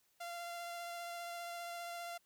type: tone with vibrato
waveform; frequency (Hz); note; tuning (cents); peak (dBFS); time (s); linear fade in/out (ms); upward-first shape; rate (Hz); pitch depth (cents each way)
sawtooth; 690; F5; -21; -39; 0.2-2.18; 10; sine; 15; 11
effects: white hiss -75 dBFS RMS until 2.25 s